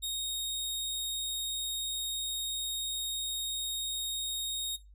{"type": "tone", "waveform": "sawtooth", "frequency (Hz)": 3729, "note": "A#7", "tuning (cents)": 0, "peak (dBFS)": -29, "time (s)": [0.02, 4.77], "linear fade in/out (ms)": 20, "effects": ["noise-tail reverb RT60 0.2 s tail -18 dB re dry", "added 50 Hz sine -52 dBFS peak until 4.94 s"]}